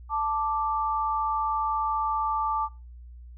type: tone pair together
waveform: sine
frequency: 880 / 1174.7 Hz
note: A5 / D6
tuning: 0 / 0 cents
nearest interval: perfect fourth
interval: 500 cents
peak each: -27 dBFS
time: 0.09-2.69 s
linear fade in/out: 50 ms
effects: noise-tail reverb RT60 0.3 s tail -21 dB re dry + added 60 Hz sine -42 dBFS peak until 3.37 s